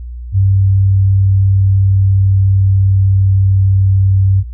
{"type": "tone with pitch glide", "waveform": "sine", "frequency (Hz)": [97.1, 96.48], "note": ["G2", "G2"], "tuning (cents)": [-16, -27], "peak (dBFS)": -7, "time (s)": [0.32, 4.44], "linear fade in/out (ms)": 50, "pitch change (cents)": -11, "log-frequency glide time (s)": [1.75, 4.12], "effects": ["noise-tail reverb RT60 0.1 s tail -25 dB re dry", "added 60 Hz sine -23 dBFS peak until 4.53 s"]}